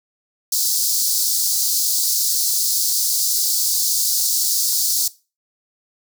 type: high-pass noise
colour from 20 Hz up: pink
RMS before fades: -19 dBFS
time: 0.52-5.08 s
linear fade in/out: 5 ms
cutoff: 4400 Hz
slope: 48 dB/octave
effects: noise-tail reverb RT60 0.3 s tail -19 dB re dry